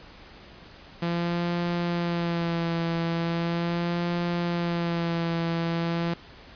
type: tone with vibrato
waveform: sawtooth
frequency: 170.2 Hz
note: F3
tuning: 44 cents flat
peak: -21 dBFS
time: 1.02-6.14 s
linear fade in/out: 5 ms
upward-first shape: sine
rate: 0.39 Hz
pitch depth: 31 cents each way
effects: pink hiss -48 dBFS RMS until 6.55 s + resampled to 11025 Hz